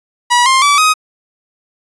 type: tone with pitch steps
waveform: sawtooth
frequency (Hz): 969 / 1056.7 / 1152.3 / 1256.6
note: B5 / C6 / D6 / D#6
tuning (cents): -33 / +17 / -33 / +17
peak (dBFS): -4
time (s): 0.3-0.94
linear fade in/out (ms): 20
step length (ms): 160
effects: resampled to 24000 Hz